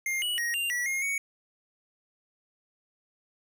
square tone with pitch steps, 2116 / 2934 / 1882 / 2787 / 1943 / 2139 / 2233 Hz, C7 / F#7 / A#6 / F7 / B6 / C7 / C#7, +19 / -15 / +16 / -4 / -29 / +38 / +12 cents, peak -28 dBFS, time 0.06-1.18 s, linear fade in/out 2 ms, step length 160 ms, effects none

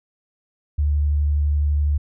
sine tone with vibrato, 73.42 Hz, D2, in tune, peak -16 dBFS, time 0.78-1.98 s, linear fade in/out 10 ms, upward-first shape square, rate 12 Hz, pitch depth 10 cents each way, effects none

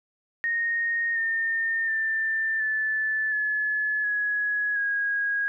sine tone with pitch steps, 1856 / 1818.9 / 1782.5 / 1746.8 / 1711.8 / 1677.6 / 1644 Hz, A#6 / A#6 / A6 / A6 / A6 / G#6 / G#6, -8 / -43 / +22 / -13 / -48 / +17 / -18 cents, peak -23 dBFS, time 0.44-5.48 s, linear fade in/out 0 ms, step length 720 ms, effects none

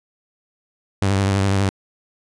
sawtooth tone with vibrato, 98 Hz, G2, in tune, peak -12 dBFS, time 1.02-1.69 s, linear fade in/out 0 ms, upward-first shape sine, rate 12 Hz, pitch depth 39 cents each way, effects resampled to 22050 Hz

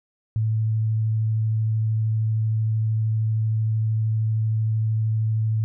sine tone with vibrato, 110 Hz, A2, in tune, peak -19 dBFS, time 0.36-5.64 s, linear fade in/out 0 ms, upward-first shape triangle, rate 13 Hz, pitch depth 11 cents each way, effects none

